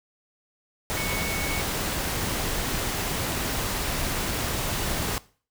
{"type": "tone in noise", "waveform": "sine", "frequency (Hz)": 2217, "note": "C#7", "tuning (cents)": 0, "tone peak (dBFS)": -32, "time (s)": [0.97, 1.61], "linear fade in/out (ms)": 0, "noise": "pink", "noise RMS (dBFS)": -28, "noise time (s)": [0.9, 5.18], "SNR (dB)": -7, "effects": ["noise-tail reverb RT60 0.4 s tail -19 dB re dry"]}